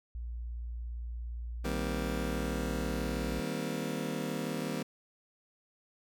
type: tone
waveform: sine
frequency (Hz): 58.7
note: A#1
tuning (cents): +13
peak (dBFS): -36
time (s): 0.15-3.4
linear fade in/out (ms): 0
type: chord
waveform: 25% pulse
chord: C minor seventh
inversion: first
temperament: just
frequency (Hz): 156.98 / 196.22 / 235.5 / 261.6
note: Eb3 / G3 / Bb3 / C4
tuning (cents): +16 / +2 / +18 / 0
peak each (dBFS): -35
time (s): 1.64-4.83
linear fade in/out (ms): 10
effects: none